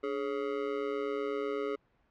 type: tone with amplitude modulation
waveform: square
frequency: 420 Hz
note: G#4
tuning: 19 cents sharp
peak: -28 dBFS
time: 0.03-1.76 s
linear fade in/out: 10 ms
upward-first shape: sine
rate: 128 Hz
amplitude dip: 95%
effects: pink hiss -70 dBFS RMS until 2.1 s + low-pass 2000 Hz 12 dB/octave